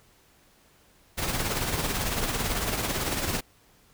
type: noise with tremolo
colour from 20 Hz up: pink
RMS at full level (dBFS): -26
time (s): 1.17-3.41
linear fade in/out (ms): 20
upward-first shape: triangle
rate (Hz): 18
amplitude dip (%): 55
effects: pink hiss -60 dBFS RMS until 3.93 s